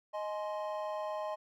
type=chord; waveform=triangle; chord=Ab major; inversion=second; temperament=equal with one note detuned; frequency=622.3 / 843.2 / 1046.5 Hz; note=Eb5 / Ab5 / C6; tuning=0 / +26 / 0 cents; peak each=-35 / -40 / -40 dBFS; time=0.13-1.36 s; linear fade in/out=20 ms; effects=none